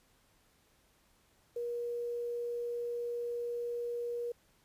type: tone with quantisation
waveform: sine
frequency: 476.9 Hz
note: A#4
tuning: 39 cents sharp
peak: -34 dBFS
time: 1.56-4.32 s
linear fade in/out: 5 ms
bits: 10
effects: pink hiss -69 dBFS RMS until 4.64 s + resampled to 32000 Hz